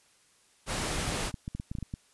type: noise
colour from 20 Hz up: pink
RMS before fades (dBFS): -32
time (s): 0.66-1.32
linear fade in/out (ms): 50
type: clicks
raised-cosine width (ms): 5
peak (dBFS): -23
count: 9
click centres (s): 1.342 / 1.479 / 1.55 / 1.599 / 1.715 / 1.752 / 1.786 / 1.827 / 1.939
effects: white hiss -64 dBFS RMS until 2.13 s + resampled to 24000 Hz